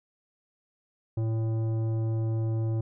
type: tone with tanh clipping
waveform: sine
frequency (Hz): 112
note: A2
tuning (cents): +31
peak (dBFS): -27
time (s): 1.17-2.81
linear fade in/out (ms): 5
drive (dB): 12
effects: none